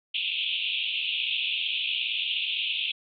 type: band-pass noise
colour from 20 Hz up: pink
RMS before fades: -29 dBFS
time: 0.14-2.92 s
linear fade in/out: 10 ms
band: 2500 to 3600 Hz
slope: 96 dB/octave
effects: none